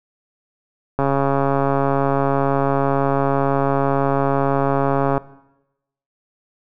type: click train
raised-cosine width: 1 ms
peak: -5 dBFS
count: 579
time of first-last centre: 0.99-5.178 s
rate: 138 Hz
effects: noise-tail reverb RT60 0.9 s tail -18 dB re dry